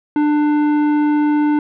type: tone with tanh clipping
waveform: sine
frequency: 297.5 Hz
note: D4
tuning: 22 cents sharp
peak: -14 dBFS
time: 0.16-1.59 s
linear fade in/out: 2 ms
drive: 12 dB
effects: none